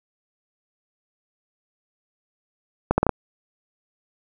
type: accelerating click train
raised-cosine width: 1 ms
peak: -3 dBFS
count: 5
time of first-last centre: 2.91-3.093 s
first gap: 70 ms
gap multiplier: 0.72
effects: none